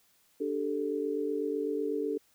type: chord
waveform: sine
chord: D suspended fourth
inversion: none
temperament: equal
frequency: 293.7 / 392 / 440 Hz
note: D4 / G4 / A4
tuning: 0 / 0 / 0 cents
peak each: -34 / -35 / -32 dBFS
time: 0.4-2.18 s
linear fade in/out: 10 ms
effects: white hiss -67 dBFS RMS until 2.34 s